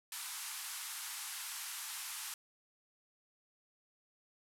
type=band-pass noise; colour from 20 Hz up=white; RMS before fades=-44 dBFS; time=0.12-2.34 s; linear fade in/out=2 ms; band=850 to 13000 Hz; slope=48 dB/octave; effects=none